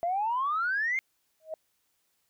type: exponential sweep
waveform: sine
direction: up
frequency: 667 to 2154 Hz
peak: -25 dBFS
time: 0.03-0.99 s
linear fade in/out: 0 ms
type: tone with exponential growth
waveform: sine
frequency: 633 Hz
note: D#5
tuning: 30 cents sharp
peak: -29 dBFS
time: 1.4-1.54 s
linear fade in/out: 2 ms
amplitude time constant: 30 ms
effects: tanh soft clip ceiling -21 dBFS + white hiss -74 dBFS RMS until 2.29 s